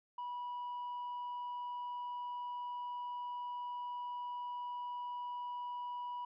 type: tone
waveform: sine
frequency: 977 Hz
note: B5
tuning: 19 cents flat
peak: -37 dBFS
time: 0.18-6.25 s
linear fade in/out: 5 ms
effects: tanh soft clip ceiling -38 dBFS